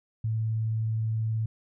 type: tone with vibrato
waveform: sine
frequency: 110.9 Hz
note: A2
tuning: 14 cents sharp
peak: -25 dBFS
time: 0.24-1.46 s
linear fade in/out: 5 ms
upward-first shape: sine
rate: 19 Hz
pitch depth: 11 cents each way
effects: none